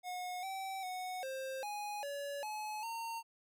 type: tone with pitch steps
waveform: square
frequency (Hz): 725 / 770 / 737 / 529 / 830 / 568 / 853 / 916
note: F#5 / G5 / F#5 / C5 / G#5 / C#5 / G#5 / A#5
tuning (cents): -35 / -31 / -7 / +19 / -1 / +42 / +46 / -31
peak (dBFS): -40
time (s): 0.03-3.23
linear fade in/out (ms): 50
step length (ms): 400
effects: none